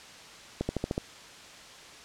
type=accelerating click train; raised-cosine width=2 ms; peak=-15 dBFS; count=6; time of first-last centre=0.61-0.979 s; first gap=80 ms; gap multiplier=0.96; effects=white hiss -48 dBFS RMS until 2.04 s + low-pass 6000 Hz 12 dB/octave